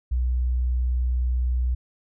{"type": "tone", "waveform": "sine", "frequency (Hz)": 61.9, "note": "B1", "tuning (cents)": 5, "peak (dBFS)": -20, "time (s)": [0.11, 1.75], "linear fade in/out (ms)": 10, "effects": []}